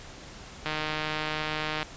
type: click train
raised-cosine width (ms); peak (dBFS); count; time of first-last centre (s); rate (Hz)
0.3; -14; 181; 0.66-1.829; 154
effects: pink hiss -45 dBFS RMS until 1.96 s + resampled to 16000 Hz